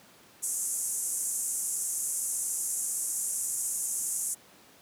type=band-pass noise; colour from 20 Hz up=white; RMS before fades=-32 dBFS; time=0.42-4.35 s; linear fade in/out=20 ms; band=6600 to 11000 Hz; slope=48 dB/octave; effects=pink hiss -56 dBFS RMS until 4.81 s + high-pass 150 Hz 12 dB/octave